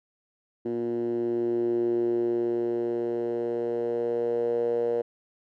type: tone with band-pass filter sweep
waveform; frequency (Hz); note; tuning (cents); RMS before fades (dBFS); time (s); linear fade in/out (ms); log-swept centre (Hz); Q
10% pulse; 118.2; A#2; +24; -27; 0.65-5.02; 10; 310 to 490; 6.2
effects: none